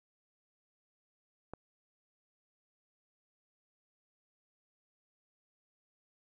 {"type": "click", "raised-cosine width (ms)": 1, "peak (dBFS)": -28, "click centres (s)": 1.536, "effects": []}